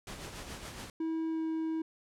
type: noise with tremolo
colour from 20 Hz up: pink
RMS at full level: -42 dBFS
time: 0.07-0.9 s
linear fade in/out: 2 ms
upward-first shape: sine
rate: 7.1 Hz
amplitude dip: 45%
type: tone with pitch glide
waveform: triangle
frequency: 323 to 321 Hz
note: E4 to E4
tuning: -35 to -46 cents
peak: -29 dBFS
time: 1-1.82 s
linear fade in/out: 5 ms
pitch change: -11 cents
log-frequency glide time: 1.3-1.4 s
effects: low-pass 10000 Hz 12 dB/octave